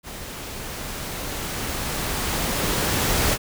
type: noise with level ramp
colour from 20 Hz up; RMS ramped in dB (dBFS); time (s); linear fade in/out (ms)
pink; -36 to -20; 0.03-3.38; 50
effects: none